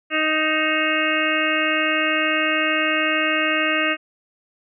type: harmonic tone with a mistuned harmonic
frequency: 311.1 Hz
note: D#4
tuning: in tune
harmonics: 1 / 2 / 4 / 5 / 6 / 7 / 8 / 9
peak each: -26 / -26 / -26 / -26 / -26 / -26 / -26 / -26 dBFS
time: 0.1-3.97 s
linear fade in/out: 50 ms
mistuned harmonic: 8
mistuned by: +49 cents
effects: none